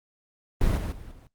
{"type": "noise with level steps", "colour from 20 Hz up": "brown", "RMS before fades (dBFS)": [-23, -29, -41, -47], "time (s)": [0.61, 1.27], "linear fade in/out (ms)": 2, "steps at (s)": [0.77, 0.92, 1.11], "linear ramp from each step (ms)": 5, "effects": ["noise-tail reverb RT60 0.1 s tail -23 dB re dry", "Opus 24 kbps"]}